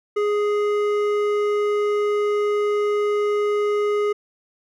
triangle tone with hard clipping, 415.3 Hz, G#4, in tune, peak -20 dBFS, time 0.16-4.13 s, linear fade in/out 10 ms, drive 14 dB, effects none

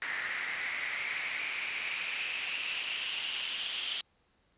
pink noise with band-pass filter sweep, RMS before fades -36 dBFS, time 0.02-4.01 s, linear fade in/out 0 ms, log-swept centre 1900 to 3200 Hz, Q 5.5, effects pink hiss -71 dBFS RMS until 4.57 s + resampled to 8000 Hz

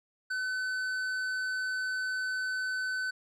sine tone with tanh clipping, 1514 Hz, F#6, 39 cents sharp, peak -32 dBFS, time 0.3-3.11 s, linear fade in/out 10 ms, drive 10 dB, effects none

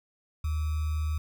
sine tone with sample-and-hold, 77.2 Hz, D#2, 13 cents flat, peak -26 dBFS, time 0.44-1.18 s, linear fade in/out 5 ms, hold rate 1225 Hz, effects none

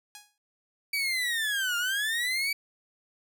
5% pulse tone with exponential decay, 830.6 Hz, G#5, in tune, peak -30 dBFS, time 0.15-0.38 s, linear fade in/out 1 ms, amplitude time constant 49 ms
30% pulse linear two-way sweep, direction down then up, 2302 to 1395 to 2302 Hz, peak -24 dBFS, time 0.93-2.53 s, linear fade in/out 5 ms, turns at 1.77 s
effects none

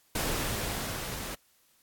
pink noise with level ramp, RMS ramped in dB -30 to -38 dBFS, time 0.15-1.35 s, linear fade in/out 5 ms, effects white hiss -66 dBFS RMS until 1.82 s + AAC 64 kbps

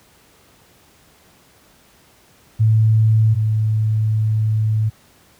sine tone pair in turn, 110 / 108.86 Hz, A2 / A2, 0 / -18 cents, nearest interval unison, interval 18 cents, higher first, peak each -10 / -14 dBFS, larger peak first, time 2.59-3.35 / 3.35-4.9 s, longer second, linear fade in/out 20 ms, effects pink hiss -52 dBFS RMS until 5.39 s + high-pass 60 Hz 12 dB/octave

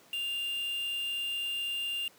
triangle tone with quantisation, 2796 Hz, F7, 1 cent sharp, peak -30 dBFS, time 0.13-2.08 s, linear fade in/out 2 ms, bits 7, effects pink hiss -59 dBFS RMS until 2.18 s + high-pass 200 Hz 12 dB/octave

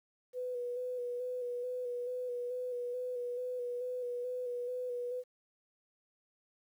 sine tone with vibrato, 493.9 Hz, B4, in tune, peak -35 dBFS, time 0.33-5.24 s, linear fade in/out 50 ms, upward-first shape square, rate 2.3 Hz, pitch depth 23 cents each way, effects 11-bit

